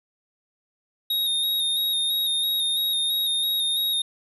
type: tone with vibrato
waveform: square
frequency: 3729 Hz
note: A#7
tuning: in tune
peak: -22 dBFS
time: 1.1-4.02 s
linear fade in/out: 5 ms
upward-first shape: square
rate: 3 Hz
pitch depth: 26 cents each way
effects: none